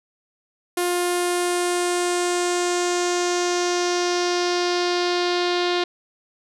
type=tone with low-pass filter sweep; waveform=sawtooth; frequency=353.7 Hz; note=F4; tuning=22 cents sharp; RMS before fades=-22 dBFS; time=0.77-5.84 s; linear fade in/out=5 ms; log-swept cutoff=11000 to 4000 Hz; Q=2.9; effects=none